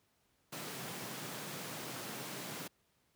pink high-pass noise, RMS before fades -44 dBFS, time 0.52-2.68 s, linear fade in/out 10 ms, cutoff 120 Hz, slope 48 dB/octave, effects pink hiss -75 dBFS RMS until 3.15 s + high-pass 60 Hz 12 dB/octave

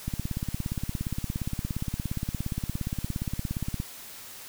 click train, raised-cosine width 5 ms, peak -17 dBFS, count 65, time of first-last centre 0.08-3.801 s, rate 17.2 Hz, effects white hiss -44 dBFS RMS until 4.48 s

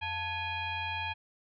sine tone with frequency modulation, 1676 Hz, G#6, 15 cents sharp, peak -32 dBFS, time 0.01-1.14 s, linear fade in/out 20 ms, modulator 794 Hz, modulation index 1.8, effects none

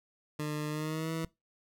20% pulse tone with pitch glide, 150.7 to 162.45 Hz, D3 to E3, +45 to -25 cents, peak -28 dBFS, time 0.39-1.25 s, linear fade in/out 5 ms, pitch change +130 cents, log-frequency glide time 0.69-1.12 s
click, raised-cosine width 5 ms, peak -29 dBFS, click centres 1.246 s
effects noise-tail reverb RT60 0.2 s tail -21 dB re dry

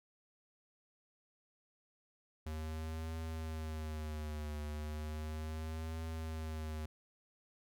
square tone with vibrato, 77.78 Hz, D#2, in tune, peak -40 dBFS, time 2.46-6.86 s, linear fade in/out 5 ms, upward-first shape triangle, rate 0.35 Hz, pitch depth 69 cents each way, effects none

